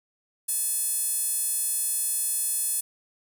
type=tone with high-pass filter; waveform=sawtooth; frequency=860 Hz; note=A5; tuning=40 cents flat; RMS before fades=-27 dBFS; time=0.48-2.81 s; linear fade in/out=10 ms; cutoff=10000 Hz; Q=2.9; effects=9-bit